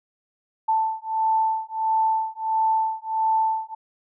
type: beating tone pair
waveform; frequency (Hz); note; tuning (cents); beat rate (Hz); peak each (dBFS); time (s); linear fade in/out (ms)
sine; 883 / 884.5; A5 / A5; +6 / +9; 1.5; -23; 0.68-3.75; 10
effects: none